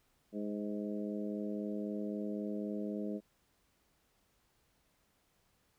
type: harmonic tone with a mistuned harmonic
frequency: 103.83 Hz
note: G#2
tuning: in tune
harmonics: 2 / 3 / 4 / 5 / 6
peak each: -38 / -42 / -44 / -46 / -48 dBFS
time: 0.32-3.21 s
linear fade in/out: 50 ms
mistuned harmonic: 6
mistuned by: +23 cents
effects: pink hiss -74 dBFS RMS until 5.78 s